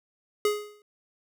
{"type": "tone with exponential decay", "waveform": "square", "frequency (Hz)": 417.5, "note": "G#4", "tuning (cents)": 9, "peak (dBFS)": -20, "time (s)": [0.45, 0.82], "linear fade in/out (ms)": 2, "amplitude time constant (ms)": 80, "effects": []}